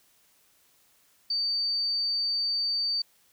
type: tone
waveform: sine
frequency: 4600 Hz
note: D8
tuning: 37 cents flat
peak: -25 dBFS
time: 1.3-3.02 s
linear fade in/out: 5 ms
effects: white hiss -64 dBFS RMS until 3.32 s